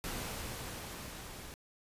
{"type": "noise with level ramp", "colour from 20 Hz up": "pink", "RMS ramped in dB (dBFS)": [-39, -48], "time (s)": [0.04, 1.54], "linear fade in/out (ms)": 0, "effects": ["resampled to 32000 Hz"]}